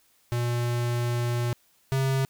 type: tone pair in turn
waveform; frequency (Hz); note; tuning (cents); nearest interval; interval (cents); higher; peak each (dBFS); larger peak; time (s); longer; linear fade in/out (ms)
square; 120.1 / 134.07; B2 / C3; -48 / +43; major second; 191; second; -25 / -23; second; 0.32-1.53 / 1.92-2.25; first; 0
effects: white hiss -64 dBFS RMS until 2.29 s